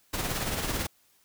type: noise with tremolo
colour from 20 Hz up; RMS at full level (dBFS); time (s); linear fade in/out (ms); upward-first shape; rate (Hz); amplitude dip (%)
pink; -29; 0.13-0.87; 10; sine; 18; 45
effects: white hiss -65 dBFS RMS until 1.24 s